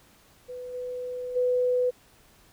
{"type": "tone with level steps", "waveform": "sine", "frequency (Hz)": 498, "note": "B4", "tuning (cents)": 14, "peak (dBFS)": [-35, -31, -21], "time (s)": [0.48, 1.91], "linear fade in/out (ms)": 20, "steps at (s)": [0.73, 1.35], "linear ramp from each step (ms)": 20, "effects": ["pink hiss -58 dBFS RMS until 2.52 s"]}